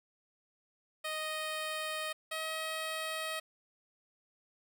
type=tone pair in turn; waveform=10% pulse; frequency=622.3 / 635 Hz; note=D#5 / D#5; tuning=0 / +35 cents; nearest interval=unison; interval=35 cents; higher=second; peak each=-27 / -27 dBFS; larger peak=neither; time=1.04-2.13 / 2.31-3.4 s; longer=neither; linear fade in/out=10 ms; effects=none